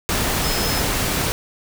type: tone in noise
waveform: sine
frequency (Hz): 5160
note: E8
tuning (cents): -38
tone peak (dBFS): -27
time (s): 0.44-0.8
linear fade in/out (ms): 0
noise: pink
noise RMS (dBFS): -21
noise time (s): 0.09-1.32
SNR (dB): -9
effects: none